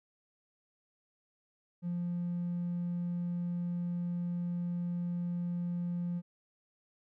triangle tone, 174.61 Hz, F3, in tune, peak -29 dBFS, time 1.82-6.22 s, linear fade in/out 50 ms, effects tanh soft clip ceiling -28 dBFS

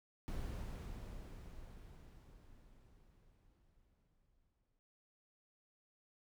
brown noise with exponential decay, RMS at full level -41 dBFS, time 0.28-4.79 s, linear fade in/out 0 ms, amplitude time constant 980 ms, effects none

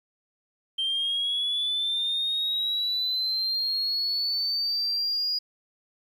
sine linear sweep, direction up, 3138 to 4893 Hz, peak -23 dBFS, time 0.78-5.39 s, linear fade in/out 10 ms, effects tanh soft clip ceiling -21 dBFS + 10-bit

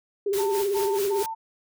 sine tone with vibrato, 398.5 Hz, G4, 28 cents sharp, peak -22 dBFS, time 0.26-1.23 s, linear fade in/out 5 ms, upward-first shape triangle, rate 18 Hz, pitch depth 79 cents each way
white noise with tremolo, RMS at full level -33 dBFS, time 0.33-1.26 s, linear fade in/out 2 ms, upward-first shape sine, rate 4.7 Hz, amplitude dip 70%
sine tone bursts, 896 Hz, A5, 31 cents sharp, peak -29 dBFS, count 3, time 0.38-1.35 s, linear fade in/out 20 ms, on 250 ms, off 110 ms
effects none

